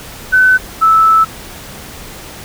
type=tone pair in turn; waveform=sine; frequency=1513 / 1311.8 Hz; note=F#6 / E6; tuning=+38 / -9 cents; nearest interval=major second; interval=247 cents; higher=first; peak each=-5 dBFS; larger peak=neither; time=0.32-0.58 / 0.81-1.25 s; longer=second; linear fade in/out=20 ms; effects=pink hiss -31 dBFS RMS until 2.44 s